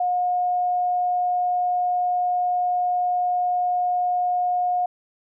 sine tone, 719 Hz, F#5, 50 cents flat, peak -19 dBFS, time 0-4.86 s, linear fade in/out 5 ms, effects none

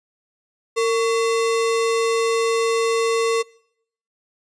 sine tone with sample-and-hold, 456.9 Hz, A#4, 35 cents flat, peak -16 dBFS, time 0.76-3.43 s, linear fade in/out 20 ms, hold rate 1575 Hz, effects noise-tail reverb RT60 0.7 s tail -24 dB re dry + resampled to 22050 Hz

